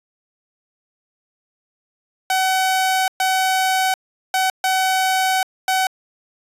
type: tone bursts at uneven times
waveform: sawtooth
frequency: 755 Hz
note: F#5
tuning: 35 cents sharp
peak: -12 dBFS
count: 5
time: 2.3-3.08 / 3.2-3.94 / 4.34-4.5 / 4.64-5.43 / 5.68-5.87 s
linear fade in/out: 2 ms
effects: resampled to 32000 Hz